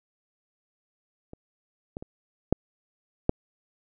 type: clicks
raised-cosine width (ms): 2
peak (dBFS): -28 / -21 / -25 / -6 / -6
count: 5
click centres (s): 1.334 / 1.969 / 2.025 / 2.526 / 3.294
effects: none